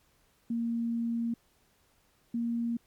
sine tone pair in turn, 232.5 / 234 Hz, A#3 / A#3, -4 / +7 cents, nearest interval unison, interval 11 cents, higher second, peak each -28 dBFS, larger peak neither, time 0.5-1.34 / 2.34-2.77 s, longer first, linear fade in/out 5 ms, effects pink hiss -68 dBFS RMS until 2.86 s + MP3 96 kbps

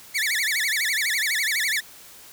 sawtooth tone with vibrato, 1975.5 Hz, B6, in tune, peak -18 dBFS, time 0.14-1.81 s, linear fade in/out 20 ms, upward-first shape sine, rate 12 Hz, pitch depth 260 cents each way, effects white hiss -46 dBFS RMS until 2.32 s

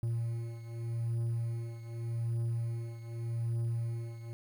triangle beating tone pair, 116 / 116.84 Hz, A#2 / A#2, -8 / +4 cents, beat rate 0.84 Hz, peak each -32 / -36 dBFS, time 0.03-4.33 s, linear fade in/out 0 ms, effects 10-bit

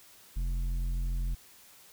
sine tone with tanh clipping, 43.65 Hz, F1, in tune, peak -30 dBFS, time 0.36-1.35 s, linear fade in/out 10 ms, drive 9 dB, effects white hiss -56 dBFS RMS until 1.92 s

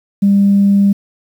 sine tone, 199.5 Hz, G3, 31 cents sharp, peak -6 dBFS, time 0.22-0.93 s, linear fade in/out 10 ms, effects tanh soft clip ceiling -2 dBFS + 7-bit

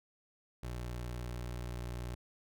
25% pulse tone, 60.4 Hz, B1, 38 cents flat, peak -35 dBFS, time 0.63-2.15 s, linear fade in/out 5 ms, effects none

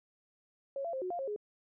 sine tone with pitch steps, 550 / 677 / 527 / 366.4 / 699 / 539 / 417.3 Hz, C#5 / E5 / C5 / F#4 / F5 / C#5 / G#4, -14 / +46 / +12 / -17 / +1 / -49 / +8 cents, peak -34 dBFS, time 0.76-1.362 s, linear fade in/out 2 ms, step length 86 ms, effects none

